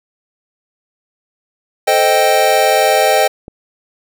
square chord, A half-diminished seventh, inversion none, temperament equal, 440 / 523.3 / 622.3 / 784 Hz, A4 / C5 / Eb5 / G5, 0 / 0 / 0 / 0 cents, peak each -19 / -17 / -15 / -14 dBFS, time 1.87-3.28 s, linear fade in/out 10 ms
click, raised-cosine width 2 ms, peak -18 dBFS, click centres 3.481 s
effects none

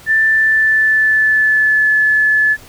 sine tone with pitch glide, 1770 to 1725.6 Hz, A6 to A6, +10 to -34 cents, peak -9 dBFS, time 0.06-2.57 s, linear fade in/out 50 ms, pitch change -44 cents, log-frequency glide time 0.24-1.9 s, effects pink hiss -40 dBFS RMS until 2.68 s

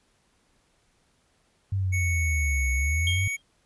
sine linear two-way sweep, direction down then up, 99.1 to 63.4 to 99.1 Hz, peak -23 dBFS, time 1.72-3.28 s, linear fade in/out 5 ms, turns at 2.72 s
square tone with pitch glide, 2217 to 2235 Hz, C#7 to C#7, 0 to +14 cents, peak -28 dBFS, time 1.92-3.37 s, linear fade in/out 20 ms, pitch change +14 cents, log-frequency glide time 3.12-3.25 s
triangle tone with exponential decay, 3217 Hz, G7, 44 cents sharp, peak -22 dBFS, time 3.07-3.42 s, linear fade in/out 2 ms, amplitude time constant 76 ms
effects pink hiss -67 dBFS RMS until 3.65 s + resampled to 24000 Hz

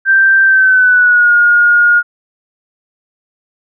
sine tone with pitch glide, 1568 to 1429.6 Hz, G6 to F6, 0 to +40 cents, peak -5 dBFS, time 0.05-2.03 s, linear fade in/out 50 ms, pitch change -160 cents, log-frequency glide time 0.44-1.33 s, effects none

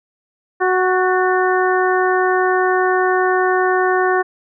harmonic tone with a mistuned harmonic, 370 Hz, F#4, in tune, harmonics 1 / 2 / 3 / 4 / 5, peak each -16 / -19 / -21 / -22 / -23 dBFS, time 0.6-4.23 s, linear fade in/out 20 ms, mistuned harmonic 5, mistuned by -45 cents, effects none

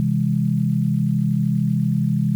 sine chord, C augmented, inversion none, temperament just, 130.81 / 163.52 / 204.4 Hz, C3 / E3 / G#3, 0 / -14 / -27 cents, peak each -21 dBFS, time 0-2.35 s, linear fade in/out 0 ms, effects 8-bit

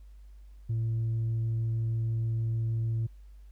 triangle tone with tanh clipping, 113.3 Hz, A#2, 49 cents flat, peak -27 dBFS, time 0.69-3.07 s, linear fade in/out 10 ms, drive 6 dB, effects added 50 Hz sine -47 dBFS peak until 3.51 s + pink hiss -72 dBFS RMS until 3.51 s

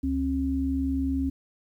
sine tone pair together, 71.27 / 268.9 Hz, C#2 / C4, +49 / +47 cents, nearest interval octave + major seventh, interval 2298 cents, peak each -29 / -25 dBFS, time 0.03-1.3 s, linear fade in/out 10 ms, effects 10-bit

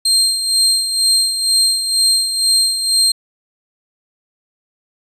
30% pulse tone with tremolo, 4186 Hz, C8, in tune, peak -7 dBFS, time 0.05-3.12 s, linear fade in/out 5 ms, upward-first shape sine, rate 2.1 Hz, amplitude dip 60%, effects resampled to 32000 Hz

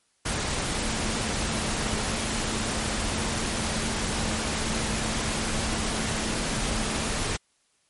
sine tone in noise, 220 Hz, A3, in tune, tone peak -35 dBFS, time 0.71-7.19 s, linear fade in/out 10 ms, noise pink, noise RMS -28 dBFS, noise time 0.25-7.37 s, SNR -10 dB, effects white hiss -68 dBFS RMS until 7.89 s + MP3 48 kbps

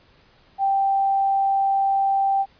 sine tone, 784 Hz, G5, in tune, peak -17 dBFS, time 0.58-2.46 s, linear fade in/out 50 ms, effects pink hiss -56 dBFS RMS until 2.59 s + resampled to 11025 Hz

